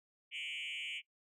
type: tone with frequency modulation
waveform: sine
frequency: 2643 Hz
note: E7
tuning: 4 cents sharp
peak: -37 dBFS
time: 0.31-1.02 s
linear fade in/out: 50 ms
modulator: 150 Hz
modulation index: 3.1
effects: noise-tail reverb RT60 0.1 s tail -22 dB re dry + tanh soft clip ceiling -38 dBFS